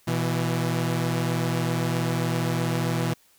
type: tone pair together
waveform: sawtooth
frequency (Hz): 121.99 / 165.2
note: B2 / E3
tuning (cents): -21 / +4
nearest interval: perfect fourth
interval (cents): 525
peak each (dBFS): -22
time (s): 0.07-3.14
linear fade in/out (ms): 10
effects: white hiss -60 dBFS RMS until 3.38 s